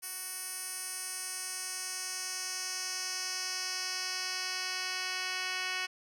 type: tone with band-pass filter sweep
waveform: 10% pulse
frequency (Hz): 370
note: F#4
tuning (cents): 0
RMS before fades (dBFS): -37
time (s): 0.02-5.87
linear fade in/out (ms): 20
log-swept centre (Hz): 11000 to 3400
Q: 1.7
effects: none